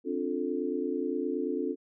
sine chord, D minor seventh, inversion third, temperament just, 264.3 / 293.7 / 352.4 / 440.5 Hz, C4 / D4 / F4 / A4, +18 / 0 / +16 / +2 cents, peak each -34 dBFS, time 0.04-1.76 s, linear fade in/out 50 ms, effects none

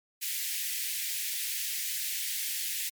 white high-pass noise, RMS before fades -33 dBFS, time 0.21-2.9 s, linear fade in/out 20 ms, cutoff 1800 Hz, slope 48 dB/octave, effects MP3 96 kbps

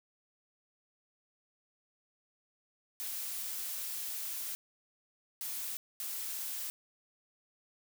blue noise bursts at uneven times, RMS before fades -39 dBFS, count 3, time 3-4.55 / 5.41-5.77 / 6-6.7 s, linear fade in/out 0 ms, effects none

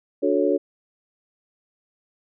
sine chord, D major seventh, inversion none, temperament equal with one note detuned, 293.7 / 367 / 440 / 554.4 Hz, D4 / F#4 / A4 / C#5, 0 / -14 / 0 / 0 cents, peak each -23 dBFS, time 0.22-0.58 s, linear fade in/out 20 ms, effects none

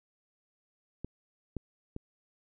clicks, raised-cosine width 3 ms, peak -24 / -22 / -25 dBFS, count 3, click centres 1.046 / 1.567 / 1.964 s, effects none

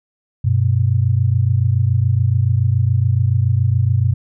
sine tone pair together, 96.4 / 123.47 Hz, G2 / B2, -28 / 0 cents, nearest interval major third, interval 428 cents, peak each -15 dBFS, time 0.44-4.14 s, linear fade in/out 10 ms, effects none

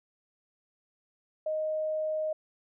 sine tone, 622.3 Hz, D#5, in tune, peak -28 dBFS, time 1.46-2.33 s, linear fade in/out 5 ms, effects none

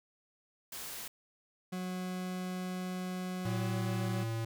white noise, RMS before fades -43 dBFS, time 0.72-1.08 s, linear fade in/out 5 ms
40% pulse tone with pitch glide, 183.3 to 186.72 Hz, F#3 to F#3, -16 to +16 cents, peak -35 dBFS, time 1.72-4.24 s, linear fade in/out 10 ms, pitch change +32 cents, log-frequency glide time 3.45-3.67 s
square tone, 113.5 Hz, A#2, 46 cents flat, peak -34 dBFS, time 3.45-4.45 s, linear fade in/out 5 ms
effects none

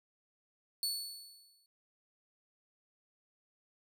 sawtooth tone with exponential decay, 4435 Hz, C#8, in tune, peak -28 dBFS, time 0.83-1.66 s, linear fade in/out 1 ms, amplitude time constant 180 ms, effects none

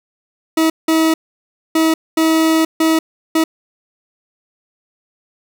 40% pulse tone bursts at uneven times, 321.1 Hz, E4, 45 cents flat, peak -10 dBFS, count 6, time 0.57-0.7 / 0.88-1.14 / 1.75-1.94 / 2.17-2.65 / 2.8-2.99 / 3.35-3.44 s, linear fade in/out 5 ms, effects none

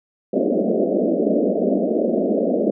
pink band-pass noise, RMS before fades -19 dBFS, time 0.33-2.71 s, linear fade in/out 10 ms, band 190 to 660 Hz, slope 96 dB/octave, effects none

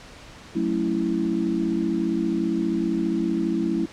sine chord, F# minor seventh, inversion none, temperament equal, 185 / 220 / 277.2 / 329.6 Hz, F#3 / A3 / C#4 / E4, 0 / 0 / 0 / 0 cents, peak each -28 / -27 / -29 / -24 dBFS, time 0.55-3.86 s, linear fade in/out 10 ms, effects pink hiss -44 dBFS RMS until 3.92 s + low-pass 6000 Hz 12 dB/octave

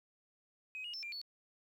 sine tone with pitch steps, 2526 / 2874 / 5320 / 2379 / 4429 Hz, D#7 / F7 / E8 / D7 / C#8, +26 / +49 / +15 / +22 / -2 cents, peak -40 dBFS, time 0.75-1.215 s, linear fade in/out 0 ms, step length 93 ms, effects tanh soft clip ceiling -37 dBFS + 12-bit

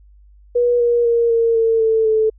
sine tone with pitch steps, 483.7 / 475.7 / 467.8 / 460 / 452.4 / 444.8 / 437.4 Hz, B4 / A#4 / A#4 / A#4 / A4 / A4 / A4, -36 / +35 / +6 / -23 / +48 / +19 / -10 cents, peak -12 dBFS, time 0.55-2.3 s, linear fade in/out 10 ms, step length 250 ms, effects added 50 Hz sine -44 dBFS peak until 2.38 s

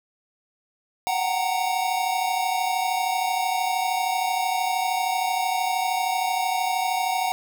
square tone cluster, 734 / 767 / 926 Hz, F#5 / G5 / A#5, -14 / -38 / -12 cents, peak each -26 / -28 / -29 dBFS, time 1.07-7.32 s, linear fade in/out 0 ms, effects none

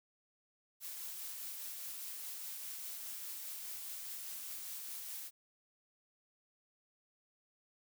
blue noise with tremolo, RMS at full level -44 dBFS, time 0.8-5.31 s, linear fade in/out 50 ms, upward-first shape triangle, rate 4.9 Hz, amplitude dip 25%, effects none

